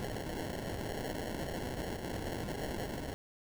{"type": "noise with sample-and-hold", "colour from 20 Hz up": "violet", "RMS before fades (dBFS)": -39, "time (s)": [0, 3.14], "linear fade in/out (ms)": 0, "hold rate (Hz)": 1225, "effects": []}